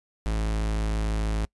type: tone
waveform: 45% pulse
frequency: 53.6 Hz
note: A1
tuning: 45 cents flat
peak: -24 dBFS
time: 0.26-1.45 s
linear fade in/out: 0 ms
effects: noise-tail reverb RT60 0.1 s tail -25 dB re dry + resampled to 24000 Hz